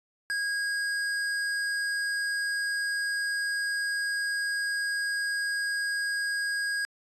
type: tone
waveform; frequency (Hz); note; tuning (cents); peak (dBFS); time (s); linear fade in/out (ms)
square; 1638; G#6; -24; -28; 0.3-6.85; 0
effects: resampled to 24000 Hz